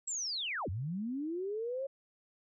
sine linear two-way sweep, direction down then up, 7760 to 81.4 to 554 Hz, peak -34 dBFS, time 0.07-1.87 s, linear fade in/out 10 ms, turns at 0.69 s, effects none

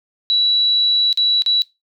sine tone with dropouts, 3926 Hz, B7, 11 cents flat, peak -13 dBFS, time 0.3-1.62 s, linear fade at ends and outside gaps 0 ms, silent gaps 1.128-1.174 / 1.421-1.462 s, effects noise-tail reverb RT60 0.2 s tail -19 dB re dry

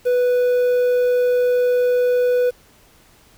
triangle tone with quantisation, 493.9 Hz, B4, in tune, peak -12 dBFS, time 0.05-2.51 s, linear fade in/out 20 ms, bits 7, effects pink hiss -52 dBFS RMS until 3.37 s

